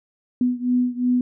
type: beating tone pair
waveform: sine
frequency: 246.9 / 249.7 Hz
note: B3 / B3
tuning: 0 / +19 cents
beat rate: 2.8 Hz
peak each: -20 / -22 dBFS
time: 0.41-1.21 s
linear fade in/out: 2 ms
effects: none